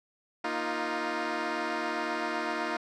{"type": "chord", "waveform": "10% pulse", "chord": "Bb suspended fourth", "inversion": "none", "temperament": "equal with one note detuned", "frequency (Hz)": [235.4, 311.1, 349.2], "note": ["Bb3", "Eb4", "F4"], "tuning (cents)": [17, 0, 0], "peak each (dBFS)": [-29, -25, -25], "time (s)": [0.44, 2.77], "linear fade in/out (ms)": 5, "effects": ["low-pass 4000 Hz 12 dB/octave"]}